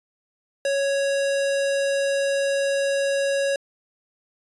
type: tone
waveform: square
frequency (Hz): 554.4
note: C#5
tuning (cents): 0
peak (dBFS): -21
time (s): 0.65-3.56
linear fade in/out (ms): 2
effects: resampled to 24000 Hz